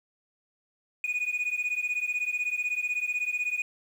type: beating tone pair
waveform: sine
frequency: 2459 / 2475 Hz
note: D#7 / D#7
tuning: -21 / -10 cents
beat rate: 16 Hz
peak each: -28 dBFS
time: 1.04-3.62 s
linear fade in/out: 2 ms
effects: tanh soft clip ceiling -24 dBFS + 9-bit